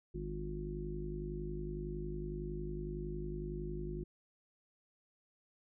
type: harmonic tone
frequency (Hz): 50.9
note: G#1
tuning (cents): -34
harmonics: 1 / 3 / 4 / 5 / 6 / 7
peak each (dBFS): -42 / -44 / -49 / -54 / -54 / -43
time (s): 0.14-4.04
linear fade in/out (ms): 10
effects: none